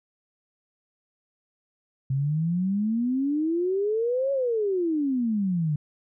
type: exponential two-way sweep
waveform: sine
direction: up then down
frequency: 130.81 to 559 to 144.9 Hz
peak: -22 dBFS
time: 2.1-5.76 s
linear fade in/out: 5 ms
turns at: 4.32 s
effects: none

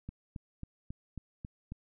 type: click train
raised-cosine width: 5 ms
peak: -28 dBFS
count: 7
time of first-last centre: 0.09-1.72 s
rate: 3.68 Hz
effects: none

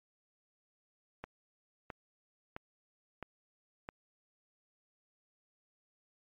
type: click train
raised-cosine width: 0.5 ms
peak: -26 dBFS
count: 5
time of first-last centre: 1.24-3.889 s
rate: 1.51 Hz
effects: MP3 64 kbps

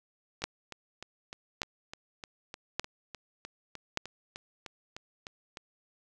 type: two click trains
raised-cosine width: 0.2 ms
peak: -12 / -24 dBFS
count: 4 / 18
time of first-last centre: 0.44-3.974 / 0.42-5.572 s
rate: 0.849 / 3.3 Hz
effects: none

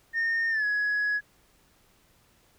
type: tone with pitch glide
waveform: sine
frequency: 1830 to 1678.1 Hz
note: A#6 to G#6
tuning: -32 to +18 cents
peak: -22 dBFS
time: 0.13-1.21 s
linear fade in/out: 50 ms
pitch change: -150 cents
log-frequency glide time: 0.5-0.65 s
effects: tanh soft clip ceiling -22 dBFS + pink hiss -63 dBFS RMS until 2.58 s

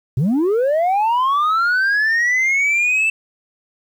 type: linear sweep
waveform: sine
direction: up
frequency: 113.3 to 2661 Hz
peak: -11 dBFS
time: 0.17-3.1 s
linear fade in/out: 5 ms
effects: tanh soft clip ceiling -13 dBFS + 8-bit

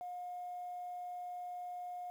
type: tone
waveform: sine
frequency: 716 Hz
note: F5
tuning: 43 cents sharp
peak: -40 dBFS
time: 0.01-2.1 s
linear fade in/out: 0 ms
effects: tanh soft clip ceiling -37 dBFS + 11-bit

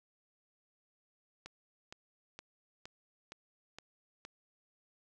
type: click train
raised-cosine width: 0.2 ms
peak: -29 dBFS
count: 7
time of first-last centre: 1.46-4.251 s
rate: 2.15 Hz
effects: none

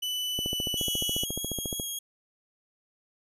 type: tone with pitch glide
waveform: 40% pulse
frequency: 2987 to 2958 Hz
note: F#7 to F#7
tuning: +16 to -1 cents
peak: -28 dBFS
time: 0.02-1.25 s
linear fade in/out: 10 ms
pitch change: -17 cents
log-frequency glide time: 0.35-1.07 s
type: click train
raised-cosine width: 2 ms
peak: -20 dBFS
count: 21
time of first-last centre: 0.39-1.798 s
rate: 14.2 Hz
type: tone with vibrato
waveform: 10% pulse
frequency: 3293 Hz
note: G#7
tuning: 15 cents flat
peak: -25 dBFS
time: 0.77-1.99 s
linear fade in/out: 5 ms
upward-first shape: sine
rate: 3.3 Hz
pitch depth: 10 cents each way
effects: resampled to 32000 Hz

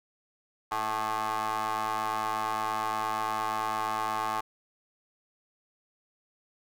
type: ring-modulated tone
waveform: 25% pulse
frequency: 108.6 Hz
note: A2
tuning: 22 cents flat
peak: -22 dBFS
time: 0.71-4.41 s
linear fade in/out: 10 ms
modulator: 980 Hz
effects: none

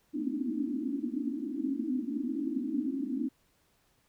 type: band-pass noise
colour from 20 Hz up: pink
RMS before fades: -33 dBFS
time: 0.13-3.29 s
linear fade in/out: 20 ms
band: 230 to 320 Hz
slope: 96 dB/octave
effects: pink hiss -70 dBFS RMS until 4.08 s

